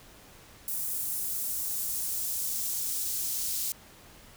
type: noise with high-pass filter sweep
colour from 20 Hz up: white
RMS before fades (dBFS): -32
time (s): 0.68-3.72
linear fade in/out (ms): 0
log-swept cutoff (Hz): 9600 to 5100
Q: 0.84
effects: pink hiss -53 dBFS RMS until 4.36 s